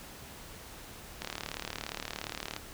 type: click train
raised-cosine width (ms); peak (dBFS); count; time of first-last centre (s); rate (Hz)
0.2; -18; 51; 1.22-2.564; 37.2
effects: pink hiss -48 dBFS RMS until 2.73 s